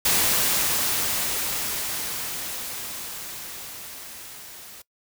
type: noise with level ramp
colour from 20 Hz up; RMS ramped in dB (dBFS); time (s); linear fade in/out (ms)
white; -20 to -43; 0.05-4.82; 5
effects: noise-tail reverb RT60 0.1 s tail -21 dB re dry